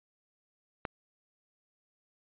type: click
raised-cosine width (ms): 0.5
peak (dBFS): -18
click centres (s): 0.852
effects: resampled to 8000 Hz